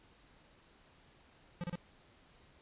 square tone bursts, 174.61 Hz, F3, in tune, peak -37 dBFS, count 3, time 1.61-1.755 s, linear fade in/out 0 ms, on 27 ms, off 32 ms, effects pink hiss -64 dBFS RMS until 2.61 s + resampled to 8000 Hz

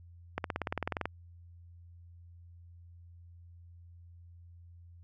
accelerating click train, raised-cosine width 0.5 ms, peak -17 dBFS, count 14, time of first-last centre 0.38-1.056 s, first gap 62 ms, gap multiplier 0.97, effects added 86 Hz sine -51 dBFS peak until 5.03 s

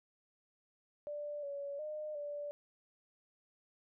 sine tone with pitch steps, 588 / 565 / 609 / 583 Hz, D5 / C#5 / D#5 / D5, +2 / +33 / -37 / -13 cents, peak -39 dBFS, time 1.07-2.51 s, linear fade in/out 0 ms, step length 360 ms, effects none

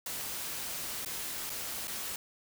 white noise with dropouts, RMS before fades -38 dBFS, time 0.06-2.16 s, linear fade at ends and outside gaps 2 ms, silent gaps 1.049-1.059 / 1.496-1.501 / 1.873-1.879 s, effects none

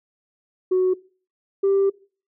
sine tone pair in turn, 370 / 392.7 Hz, F#4 / G4, 0 / +3 cents, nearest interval minor second, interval 103 cents, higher second, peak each -14 dBFS, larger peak neither, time 0.71-0.94 / 1.63-1.9 s, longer second, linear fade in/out 10 ms, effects noise-tail reverb RT60 0.4 s tail -22 dB re dry + tanh soft clip ceiling -13 dBFS

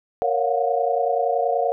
sine chord, Gb major seventh, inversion first, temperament equal with one note detuned, 466.2 / 554.4 / 698.5 / 729 Hz, Bb4 / Db5 / F5 / Gb5, 0 / 0 / 0 / -26 cents, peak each -24 dBFS, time 0.22-1.72 s, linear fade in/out 0 ms, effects none

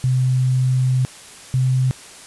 sine tone pair in turn, 128.5 / 129.32 Hz, C3 / C3, -31 / -20 cents, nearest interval unison, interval 11 cents, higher second, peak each -14 dBFS, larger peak neither, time 0.04-1.05 / 1.54-1.91 s, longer first, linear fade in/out 0 ms, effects white hiss -40 dBFS RMS until 2.26 s + resampled to 24000 Hz

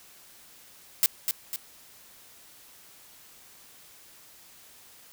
blue noise with echo, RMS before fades -20 dBFS, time 1.03-1.06 s, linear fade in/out 0 ms, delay 250 ms, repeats 2, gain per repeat -6 dB, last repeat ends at 1.56 s, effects white hiss -53 dBFS RMS until 5.12 s

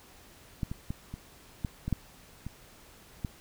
clicks, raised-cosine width 5 ms, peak -18 / -23 / -21 / -26 / -18 / -20 / -14 / -25 / -19 dBFS, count 9, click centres 0.632 / 0.715 / 0.905 / 1.14 / 1.648 / 1.88 / 1.927 / 2.466 / 3.248 s, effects pink hiss -55 dBFS RMS until 3.4 s

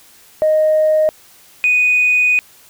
sine tone pair in turn, 621 / 2484 Hz, D#5 / D#7, -3 / -3 cents, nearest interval 2 octaves, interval 2400 cents, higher second, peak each -9 dBFS, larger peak neither, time 0.42-1.09 / 1.64-2.39 s, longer second, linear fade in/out 0 ms, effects tanh soft clip ceiling -6 dBFS + white hiss -46 dBFS RMS until 2.69 s

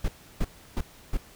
brown noise bursts, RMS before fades -24 dBFS, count 4, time 0.04-1.172 s, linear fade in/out 5 ms, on 43 ms, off 320 ms, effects pink hiss -52 dBFS RMS until 1.35 s

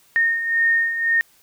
sine beating tone pair, 1837 / 1838.9 Hz, A#6 / A#6, -26 / -24 cents, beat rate 1.9 Hz, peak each -24 / -17 dBFS, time 0.16-1.21 s, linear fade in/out 0 ms, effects white hiss -56 dBFS RMS until 1.42 s

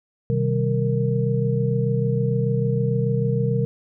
sine tone cluster, 127.7 / 154.4 / 192.7 / 463.6 Hz, C3 / D#3 / G3 / A#4, -42 / -13 / -29 / -10 cents, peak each -21 / -26 / -26 / -25 dBFS, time 0.3-3.65 s, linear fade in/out 0 ms, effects none

